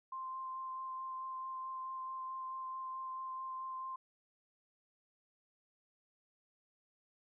sine tone with vibrato, 1046.5 Hz, C6, in tune, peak -40 dBFS, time 0.12-3.96 s, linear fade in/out 5 ms, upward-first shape sine, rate 4.6 Hz, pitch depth 9 cents each way, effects none

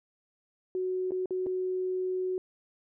sine tone with dropouts, 370 Hz, F#4, in tune, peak -28 dBFS, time 0.75-2.38 s, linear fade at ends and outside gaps 1 ms, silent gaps 1.108-1.119 / 1.258-1.307 / 1.462-1.467 s, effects none

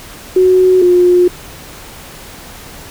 sine tone pair in turn, 370 / 357 Hz, F#4 / F4, 0 / +38 cents, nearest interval minor second, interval 62 cents, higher first, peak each -5 dBFS, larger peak neither, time 0.36-0.82 / 0.82-1.28 s, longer neither, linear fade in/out 5 ms, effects pink hiss -33 dBFS RMS until 2.9 s

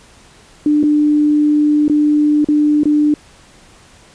sine tone with dropouts, 298 Hz, D4, 25 cents sharp, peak -9 dBFS, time 0.66-3.14 s, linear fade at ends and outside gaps 2 ms, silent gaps 0.83-0.836 / 1.881-1.897 / 2.445-2.486 / 2.834-2.855 s, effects pink hiss -45 dBFS RMS until 4.14 s + resampled to 22050 Hz

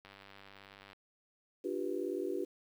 click train, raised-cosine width 0.3 ms, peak -37 dBFS, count 88, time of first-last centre 0.05-0.931 s, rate 98.7 Hz
sine chord, G dominant seventh, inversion second, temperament just, 294 / 352.8 / 392 / 490 Hz, D4 / F4 / G4 / B4, +2 / +18 / 0 / -14 cents, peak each -41 / -38 / -38 / -42 dBFS, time 1.64-2.45 s, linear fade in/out 10 ms
effects 10-bit

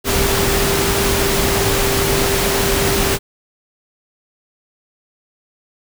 sine tone in noise, 395 Hz, G4, 13 cents sharp, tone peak -20 dBFS, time 0.04-3.19 s, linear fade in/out 50 ms, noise pink, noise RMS -17 dBFS, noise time 0.04-3.19 s, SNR -6 dB, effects none

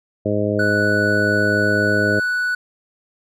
harmonic tone, 103.83 Hz, G#2, in tune, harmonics 1 / 2 / 3 / 4 / 5 / 6, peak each -24 / -24 / -24 / -24 / -24 / -24 dBFS, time 0.25-2.2 s, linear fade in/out 10 ms
triangle tone, 1480 Hz, F#6, in tune, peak -16 dBFS, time 0.59-2.55 s, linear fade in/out 5 ms
effects none

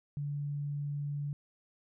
sine tone, 144.4 Hz, D3, 29 cents flat, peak -33 dBFS, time 0.17-1.33 s, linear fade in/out 0 ms, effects none

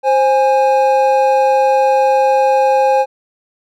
triangle tone pair together, 527.6 / 826 Hz, C5 / G#5, +14 / -10 cents, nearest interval minor sixth, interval 776 cents, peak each -10 dBFS, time 0.03-3.06 s, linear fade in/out 50 ms, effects none

